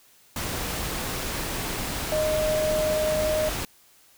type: tone in noise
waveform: sine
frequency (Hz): 618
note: D#5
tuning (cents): -12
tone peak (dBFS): -22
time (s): 2.12-3.49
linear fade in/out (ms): 2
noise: pink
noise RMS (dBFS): -30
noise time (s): 0.36-3.65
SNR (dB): +5
effects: white hiss -57 dBFS RMS until 4.17 s